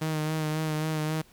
sawtooth tone with vibrato, 155.56 Hz, D#3, in tune, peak -23 dBFS, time 0.01-1.22 s, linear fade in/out 10 ms, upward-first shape sine, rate 3.7 Hz, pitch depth 27 cents each way, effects pink hiss -58 dBFS RMS until 1.32 s

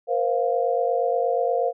sine chord, Bb suspended second, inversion none, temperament equal with one note detuned, 474.9 / 523.3 / 698.5 Hz, Bb4 / C5 / F5, +32 / 0 / 0 cents, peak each -24 dBFS, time 0.07-1.73 s, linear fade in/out 50 ms, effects none

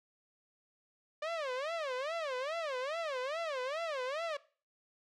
sawtooth tone with vibrato, 582 Hz, D5, 16 cents flat, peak -31 dBFS, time 1.22-4.37 s, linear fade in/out 5 ms, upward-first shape sine, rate 2.4 Hz, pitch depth 260 cents each way, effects noise-tail reverb RT60 0.4 s tail -20 dB re dry + low-pass 4000 Hz 12 dB/octave

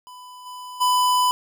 square tone with level steps, 998 Hz, B5, 18 cents sharp, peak -40 / -35 / -17 dBFS, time 0.07-1.31 s, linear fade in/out 0 ms, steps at 0.45 / 0.8 s, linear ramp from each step 20 ms, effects none

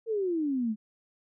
sine exponential sweep, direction down, 466.2 to 207.7 Hz, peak -26 dBFS, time 0.06-0.76 s, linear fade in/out 50 ms, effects none

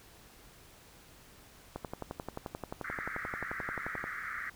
click train, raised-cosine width 1 ms, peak -23 dBFS, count 27, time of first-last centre 1.76-4.041 s, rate 11.4 Hz
white band-pass noise, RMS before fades -40 dBFS, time 2.84-4.5 s, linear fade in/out 5 ms, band 1200 to 2100 Hz, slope 96 dB/octave
effects pink hiss -57 dBFS RMS until 4.55 s

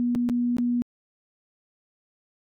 sine tone with dropouts, 242 Hz, B3, 35 cents flat, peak -21 dBFS, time 0-0.82 s, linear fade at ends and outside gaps 0 ms, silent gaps 0.15-0.157 / 0.29-0.297 / 0.568-0.584 s, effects AAC 48 kbps

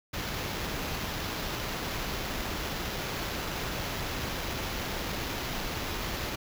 pink noise with sample-and-hold, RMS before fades -34 dBFS, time 0.13-6.36 s, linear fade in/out 10 ms, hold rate 8820 Hz, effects none

